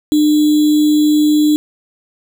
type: tone with sample-and-hold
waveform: sine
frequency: 301.3 Hz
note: D4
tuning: 44 cents sharp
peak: -8 dBFS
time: 0.12-1.56 s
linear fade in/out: 0 ms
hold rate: 3675 Hz
effects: none